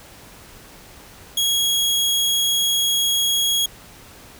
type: tone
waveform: sawtooth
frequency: 3311 Hz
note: G#7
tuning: 6 cents flat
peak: -14 dBFS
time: 1.37-3.66 s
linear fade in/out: 5 ms
effects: pink hiss -44 dBFS RMS until 4.39 s